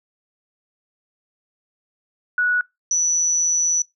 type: tone pair in turn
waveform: sine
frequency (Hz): 1468 / 5932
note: F#6 / F#8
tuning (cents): -14 / +4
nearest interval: 2 octaves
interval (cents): 2418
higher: second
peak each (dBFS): -16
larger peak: neither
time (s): 2.38-2.61 / 2.91-3.82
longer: second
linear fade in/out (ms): 2
effects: noise-tail reverb RT60 0.2 s tail -23 dB re dry